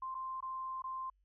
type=tone with dropouts; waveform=sine; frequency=1046.5 Hz; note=C6; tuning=in tune; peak=-38 dBFS; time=0.02-1.1 s; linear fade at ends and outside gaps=5 ms; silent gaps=0.145-0.149 / 0.406-0.425 / 0.821-0.84 s; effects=added 48 Hz sine -70 dBFS peak until 1.24 s